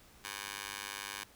15% pulse tone with high-pass filter, 100 Hz, G2, 35 cents sharp, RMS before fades -43 dBFS, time 0.24-1.24 s, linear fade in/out 5 ms, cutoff 1500 Hz, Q 0.76, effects pink hiss -60 dBFS RMS until 1.35 s

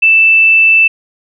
sine tone, 2648 Hz, E7, 7 cents sharp, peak -4 dBFS, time 0.02-0.88 s, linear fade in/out 10 ms, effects none

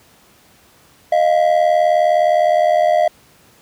triangle ring-modulated tone, 659.3 Hz, E5, in tune, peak -6 dBFS, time 1.12-3.08 s, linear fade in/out 5 ms, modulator 39.8 Hz, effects pink hiss -50 dBFS RMS until 3.61 s + high-pass 80 Hz 12 dB/octave

